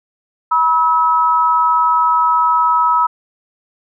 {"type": "tone pair together", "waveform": "sine", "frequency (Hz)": [970.9, 1290], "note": ["B5", "E6"], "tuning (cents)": [-30, -38], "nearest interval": "perfect fourth", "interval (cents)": 492, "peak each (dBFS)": -13, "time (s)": [0.51, 3.07], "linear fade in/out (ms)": 10, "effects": []}